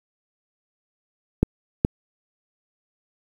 clicks, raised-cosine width 3 ms, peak -3 dBFS, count 2, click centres 1.43 / 1.849 s, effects 7-bit

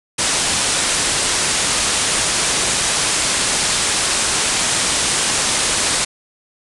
white low-pass noise, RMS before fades -18 dBFS, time 0.18-6.05 s, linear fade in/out 10 ms, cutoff 10000 Hz, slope 96 dB/octave, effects none

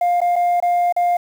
sine tone with dropouts, 704 Hz, F5, 14 cents sharp, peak -11 dBFS, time 0.01-1.17 s, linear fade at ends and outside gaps 5 ms, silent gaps 0.205-0.215 / 0.358-0.362 / 0.602-0.624 / 0.925-0.964 s, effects tanh soft clip ceiling -13 dBFS + 7-bit

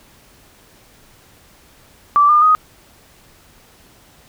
sine tone with pitch steps, 1164 / 1205.7 / 1249 Hz, D6 / D6 / D#6, -16 / +45 / +6 cents, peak -8 dBFS, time 2.16-2.55 s, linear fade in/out 0 ms, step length 130 ms, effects pink hiss -49 dBFS RMS until 4.28 s

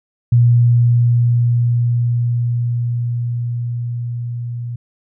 sine tone with level ramp, 119.7 Hz, A#2, 46 cents sharp, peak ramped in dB -7 to -22 dBFS, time 0.32-4.76 s, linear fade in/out 5 ms, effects none

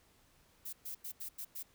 violet noise bursts at uneven times, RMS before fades -43 dBFS, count 6, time 0.65-0.73 / 0.85-0.95 / 1.04-1.12 / 1.2-1.29 / 1.38-1.45 / 1.55-1.63 s, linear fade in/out 10 ms, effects pink hiss -68 dBFS RMS until 1.74 s

